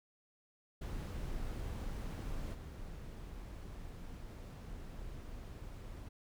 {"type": "noise with level steps", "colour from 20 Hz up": "brown", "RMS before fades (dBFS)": [-41, -47], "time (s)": [0.81, 6.09], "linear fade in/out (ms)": 10, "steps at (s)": 2.53, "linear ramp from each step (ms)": 20, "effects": []}